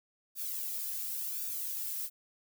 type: noise with flanger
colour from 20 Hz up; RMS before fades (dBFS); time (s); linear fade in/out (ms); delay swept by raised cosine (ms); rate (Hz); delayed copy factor
violet; -37; 0.35-2.1; 50; 0.96 to 2.16; 0.92; -0.95
effects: none